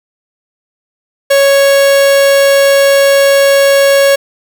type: tone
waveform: 45% pulse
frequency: 554.4 Hz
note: C#5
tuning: in tune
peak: -5 dBFS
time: 1.3-4.16 s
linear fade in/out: 10 ms
effects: none